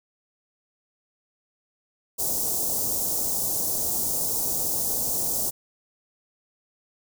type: band-stop noise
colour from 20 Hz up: white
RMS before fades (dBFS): -26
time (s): 2.18-5.51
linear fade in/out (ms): 20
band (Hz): 780 to 5800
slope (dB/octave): 24
effects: none